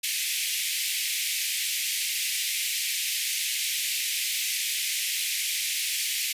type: high-pass noise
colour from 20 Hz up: pink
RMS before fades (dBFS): -28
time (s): 0.03-6.33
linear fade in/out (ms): 10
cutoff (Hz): 2100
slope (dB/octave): 48
effects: resampled to 32000 Hz